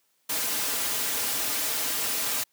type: noise with comb filter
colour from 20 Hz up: white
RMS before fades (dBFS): -28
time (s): 0.29-2.44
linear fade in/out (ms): 10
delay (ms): 5.4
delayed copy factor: -0.7
effects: white hiss -70 dBFS RMS until 2.52 s + high-pass 150 Hz 12 dB/octave